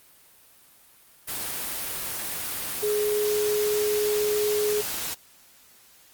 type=tone in noise; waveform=sine; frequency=419.6 Hz; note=G#4; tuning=18 cents sharp; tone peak=-22 dBFS; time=2.82-4.82 s; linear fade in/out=20 ms; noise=white; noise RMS=-31 dBFS; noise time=1.27-5.15 s; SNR=+6 dB; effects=white hiss -55 dBFS RMS until 6.13 s + Opus 32 kbps